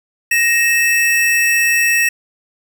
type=tone pair together; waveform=square; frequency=1871.2 / 2631 Hz; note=A#6 / E7; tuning=+6 / -4 cents; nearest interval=tritone; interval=590 cents; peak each=-15 dBFS; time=0.31-2.09 s; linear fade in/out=5 ms; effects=none